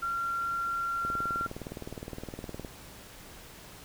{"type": "tone", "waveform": "sine", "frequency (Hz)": 1375, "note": "F6", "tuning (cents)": -27, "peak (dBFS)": -29, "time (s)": [0.02, 1.47], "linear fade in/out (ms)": 10}
{"type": "click train", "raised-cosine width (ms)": 2, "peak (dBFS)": -25, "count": 32, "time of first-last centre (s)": [1.05, 2.648], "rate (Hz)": 19.4}
{"effects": ["pink hiss -49 dBFS RMS until 3.84 s"]}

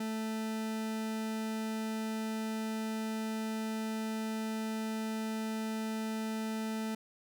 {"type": "tone", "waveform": "40% pulse", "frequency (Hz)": 220, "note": "A3", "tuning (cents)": 0, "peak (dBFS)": -33, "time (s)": [0, 6.95], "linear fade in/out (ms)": 5, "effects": []}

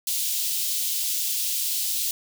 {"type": "high-pass noise", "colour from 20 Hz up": "white", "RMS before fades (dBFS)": -26, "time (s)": [0.07, 2.11], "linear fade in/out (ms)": 2, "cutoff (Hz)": 3100, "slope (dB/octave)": 24, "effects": []}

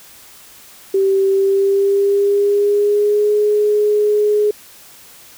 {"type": "tone with pitch glide", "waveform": "sine", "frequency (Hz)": [388.4, 418.7], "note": ["G4", "G#4"], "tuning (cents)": [-16, 14], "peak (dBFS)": -11, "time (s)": [0.94, 4.51], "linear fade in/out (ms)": 5, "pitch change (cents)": 130, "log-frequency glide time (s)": [1.28, 3.31], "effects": ["white hiss -42 dBFS RMS until 5.37 s"]}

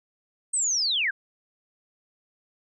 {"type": "linear sweep", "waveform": "sine", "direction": "down", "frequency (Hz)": [8480, 1480], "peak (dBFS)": -22, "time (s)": [0.53, 1.11], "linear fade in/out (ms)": 10, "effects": []}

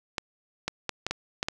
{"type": "clicks", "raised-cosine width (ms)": 0.2, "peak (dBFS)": -11, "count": 7, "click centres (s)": [0.182, 0.68, 0.893, 1.066, 1.11, 1.429, 1.485], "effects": []}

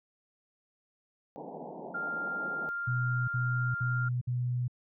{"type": "band-pass noise", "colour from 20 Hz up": "white", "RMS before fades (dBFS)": -43, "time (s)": [1.36, 2.69], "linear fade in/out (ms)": 0, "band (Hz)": [150, 910], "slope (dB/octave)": 96}
{"type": "tone", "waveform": "sine", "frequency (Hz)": 1396.9, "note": "F6", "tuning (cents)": 0, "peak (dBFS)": -32, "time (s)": [1.94, 4.09], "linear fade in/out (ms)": 10}
{"type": "tone bursts", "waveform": "sine", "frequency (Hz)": 123.47, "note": "B2", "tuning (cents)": 0, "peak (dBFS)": -28, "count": 4, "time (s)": [2.87, 4.681], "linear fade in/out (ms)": 10, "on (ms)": 410, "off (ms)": 57}
{"effects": []}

